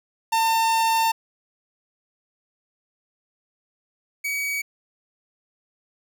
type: tone pair in turn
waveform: 45% pulse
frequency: 902 / 2266 Hz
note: A5 / C#7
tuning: +43 / +37 cents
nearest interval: octave + major third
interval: 1594 cents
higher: second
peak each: -18 / -24 dBFS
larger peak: first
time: 0.32-1.12 / 4.24-4.62 s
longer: first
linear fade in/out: 10 ms
effects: none